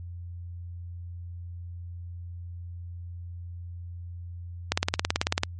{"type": "click train", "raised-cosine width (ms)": 0.2, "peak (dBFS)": -5, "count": 14, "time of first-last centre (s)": [4.72, 5.434], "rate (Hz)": 18.2, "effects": ["added 87 Hz sine -36 dBFS peak until 5.59 s", "MP3 48 kbps"]}